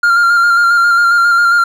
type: tone with vibrato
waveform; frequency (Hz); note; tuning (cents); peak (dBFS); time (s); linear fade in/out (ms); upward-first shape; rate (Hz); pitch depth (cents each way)
triangle; 1396; F6; -1; -5; 0.03-1.64; 5; square; 7.4; 21
effects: none